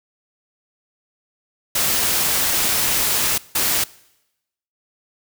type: noise bursts at uneven times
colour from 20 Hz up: white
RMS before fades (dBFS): -19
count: 2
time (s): 1.75-3.38 / 3.55-3.84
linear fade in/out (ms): 5
effects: noise-tail reverb RT60 0.9 s tail -22 dB re dry